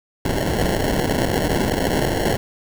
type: noise with sample-and-hold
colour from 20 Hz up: white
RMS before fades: -20 dBFS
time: 0.25-2.37 s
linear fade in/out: 5 ms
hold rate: 1225 Hz
effects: none